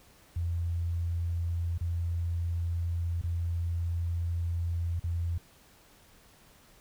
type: tone with dropouts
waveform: sine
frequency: 85.2 Hz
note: F2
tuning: 42 cents flat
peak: -28 dBFS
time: 0.36-5.38 s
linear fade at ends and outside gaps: 5 ms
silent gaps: 1.779-1.809 / 3.215-3.237 / 4.996-5.039 s
effects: pink hiss -59 dBFS RMS until 6.8 s